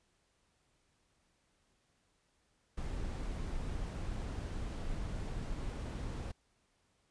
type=noise; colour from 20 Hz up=brown; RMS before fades=-39 dBFS; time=2.77-6.32 s; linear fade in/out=10 ms; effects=pink hiss -75 dBFS RMS until 7.1 s + resampled to 22050 Hz